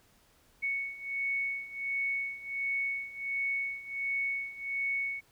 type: beating tone pair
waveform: sine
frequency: 2217 / 2218.4 Hz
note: C#7 / C#7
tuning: 0 / +1 cents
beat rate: 1.4 Hz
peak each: -36 / -33 dBFS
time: 0.62-5.21 s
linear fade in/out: 20 ms
effects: pink hiss -65 dBFS RMS until 5.31 s